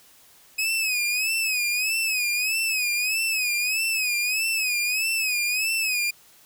sawtooth tone with vibrato, 2535 Hz, D#7, 32 cents sharp, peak -19 dBFS, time 0.58-6.11 s, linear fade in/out 10 ms, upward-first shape sine, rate 1.6 Hz, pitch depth 97 cents each way, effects white hiss -54 dBFS RMS until 6.45 s

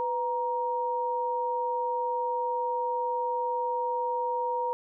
sine tone pair together, 497.9 / 940 Hz, B4 / A#5, +14 / +14 cents, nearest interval major seventh, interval 1100 cents, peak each -31 / -28 dBFS, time 0-4.73 s, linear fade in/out 0 ms, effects none

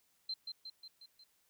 sine tone with echo, 4122 Hz, C8, 27 cents flat, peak -36 dBFS, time 0.29-0.34 s, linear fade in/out 5 ms, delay 180 ms, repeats 5, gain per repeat -4 dB, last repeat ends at 1.24 s, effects white hiss -74 dBFS RMS until 1.49 s

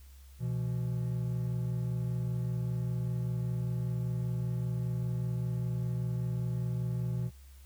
triangle tone pair together, 123.3 / 168.4 Hz, B2 / E3, -2 / +37 cents, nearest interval perfect fourth, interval 539 cents, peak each -29 / -35 dBFS, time 0.39-7.31 s, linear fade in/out 50 ms, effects added 67 Hz sine -50 dBFS peak until 7.65 s + white hiss -63 dBFS RMS until 7.65 s

